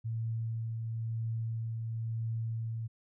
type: tone with tremolo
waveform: sine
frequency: 113.4 Hz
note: A#2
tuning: 47 cents flat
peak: -31 dBFS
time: 0.04-2.88 s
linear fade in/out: 20 ms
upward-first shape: triangle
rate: 0.99 Hz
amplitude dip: 30%
effects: none